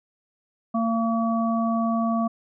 harmonic tone, 227.8 Hz, A#3, 40 cents flat, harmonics 1 / 3 / 5, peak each -22 / -27 / -29 dBFS, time 0.74-2.28 s, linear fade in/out 10 ms, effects none

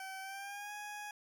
20% pulse tone with pitch glide, 767 to 831.6 Hz, G5 to G#5, -38 to +2 cents, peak -38 dBFS, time 0-1.11 s, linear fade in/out 2 ms, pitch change +140 cents, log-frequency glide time 0.21-0.72 s, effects none

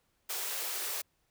white high-pass noise, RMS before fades -36 dBFS, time 0.29-1.02 s, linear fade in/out 10 ms, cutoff 350 Hz, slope 96 dB/octave, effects pink hiss -75 dBFS RMS until 1.3 s

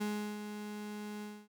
35% pulse tone with ADSR envelope, 209.2 Hz, G#3, 13 cents sharp, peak -31 dBFS, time 0-1.48 s, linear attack 16 ms, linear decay 360 ms, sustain -8 dB, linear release 260 ms, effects none

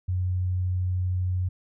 sine tone, 91.3 Hz, F#2, 23 cents flat, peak -23 dBFS, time 0.08-1.49 s, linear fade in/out 10 ms, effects none

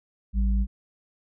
sine tone pair together, 55 / 196 Hz, A1 / G3, 0 / 0 cents, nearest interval octave + minor seventh, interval 2200 cents, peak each -20 / -30 dBFS, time 0.33-0.67 s, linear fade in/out 50 ms, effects none

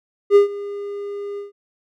triangle tone with ADSR envelope, 405.4 Hz, G#4, 42 cents flat, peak -4 dBFS, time 0.3-1.52 s, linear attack 56 ms, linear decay 120 ms, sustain -20 dB, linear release 140 ms, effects none

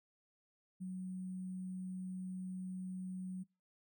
sine tone with sample-and-hold, 185 Hz, F#3, in tune, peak -40 dBFS, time 0.8-3.44 s, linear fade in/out 20 ms, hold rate 8820 Hz, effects noise-tail reverb RT60 0.3 s tail -26 dB re dry

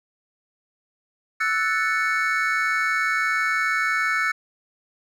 triangle chord, F# minor seventh, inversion third, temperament equal, 1318.5 / 1480 / 1760 / 2217 Hz, E6 / F#6 / A6 / C#7, 0 / 0 / 0 / 0 cents, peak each -24 dBFS, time 1.4-4.32 s, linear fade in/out 10 ms, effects none

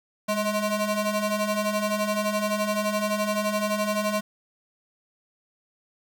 25% pulse ring-modulated tone, 422.3 Hz, G#4, 29 cents sharp, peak -17 dBFS, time 0.28-4.21 s, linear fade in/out 10 ms, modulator 217 Hz, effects 9-bit

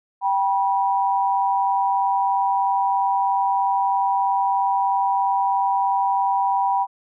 sine tone pair together, 784 / 972.9 Hz, G5 / B5, 0 / -26 cents, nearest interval major third, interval 374 cents, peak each -20 dBFS, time 0.21-6.87 s, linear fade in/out 50 ms, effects none

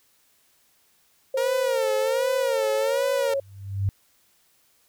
sine tone with pitch glide, 530 to 550 Hz, C5 to C#5, +22 to -14 cents, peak -22 dBFS, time 1.34-3.4 s, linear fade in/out 5 ms, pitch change +64 cents, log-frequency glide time 2.13-3.02 s
sawtooth tone with vibrato, 464.1 Hz, A#4, 8 cents flat, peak -22 dBFS, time 1.37-3.34 s, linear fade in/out 5 ms, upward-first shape sine, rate 1.3 Hz, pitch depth 130 cents each way
sine tone with exponential growth, 98.3 Hz, G2, 5 cents sharp, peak -18 dBFS, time 3.29-3.89 s, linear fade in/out 0 ms, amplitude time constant 130 ms
effects white hiss -63 dBFS RMS until 4.88 s

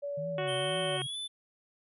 sine tone, 571 Hz, D5, 49 cents flat, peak -33 dBFS, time 0.02-0.98 s, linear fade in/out 20 ms
sine tone with vibrato, 150 Hz, D3, 37 cents sharp, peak -38 dBFS, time 0.17-1.07 s, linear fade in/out 10 ms, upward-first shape triangle, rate 2 Hz, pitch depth 220 cents each way
harmonic tone, 370 Hz, F#4, in tune, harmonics 1 / 2 / 3 / 4 / 5 / 6 / 7 / 8 / 9, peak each -37 / -40 / -42 / -43 / -44 / -45 / -45 / -46 / -47 dBFS, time 0.38-1.02 s, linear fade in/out 2 ms
square tone with pitch glide, 3137 to 3501 Hz, G7 to A7, +1 to -9 cents, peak -36 dBFS, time 0.47-1.28 s, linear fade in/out 20 ms, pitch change +190 cents, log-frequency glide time 0.95-1.17 s
effects resampled to 32000 Hz

